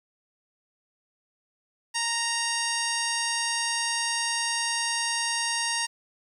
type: harmonic tone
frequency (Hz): 930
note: A#5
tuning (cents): -4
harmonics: 1 / 2 / 3 / 4 / 5 / 6 / 7 / 9 / 10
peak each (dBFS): -33 / -32 / -34 / -38 / -34 / -33 / -37 / -34 / -36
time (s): 1.94-5.87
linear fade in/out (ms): 20
effects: 9-bit